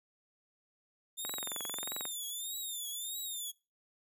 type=tone with vibrato; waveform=10% pulse; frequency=3600 Hz; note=A7; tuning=39 cents sharp; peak=-31 dBFS; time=1.17-3.52 s; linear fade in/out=20 ms; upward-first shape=triangle; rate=1.6 Hz; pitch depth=140 cents each way
type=click train; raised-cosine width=0.5 ms; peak=-25 dBFS; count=19; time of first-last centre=1.25-2.054 s; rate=22.4 Hz
effects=noise-tail reverb RT60 0.3 s tail -24 dB re dry + high-pass 200 Hz 12 dB/octave